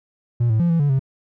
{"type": "tone with pitch steps", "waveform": "triangle", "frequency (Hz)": [118.9, 110.3, 171.8, 166.8, 143.8, 133.9], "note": ["A#2", "A2", "F3", "E3", "D3", "C3"], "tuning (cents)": [35, 5, -28, 21, -36, 40], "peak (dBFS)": -12, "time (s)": [0.4, 0.994], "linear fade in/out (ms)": 10, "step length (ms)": 99, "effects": ["tanh soft clip ceiling -9 dBFS"]}